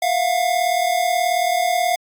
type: tone pair together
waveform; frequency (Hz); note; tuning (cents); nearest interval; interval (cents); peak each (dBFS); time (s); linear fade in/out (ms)
square; 677 / 715.5; E5 / F5; +46 / +42; minor second; 96; -22 / -19; 0.02-1.96; 5
effects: AAC 64 kbps